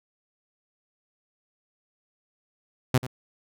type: tone with echo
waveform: sawtooth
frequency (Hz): 127.7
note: C3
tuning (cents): -42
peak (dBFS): -13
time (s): 2.94-2.98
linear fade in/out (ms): 5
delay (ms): 88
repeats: 1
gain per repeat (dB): -14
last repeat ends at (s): 3.068
effects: none